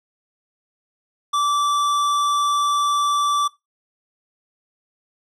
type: tone with hard clipping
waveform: sine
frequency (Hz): 1163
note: D6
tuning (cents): -17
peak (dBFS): -19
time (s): 1.33-3.48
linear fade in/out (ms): 10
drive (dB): 16
effects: noise-tail reverb RT60 0.2 s tail -19 dB re dry + low-pass 10000 Hz 12 dB/octave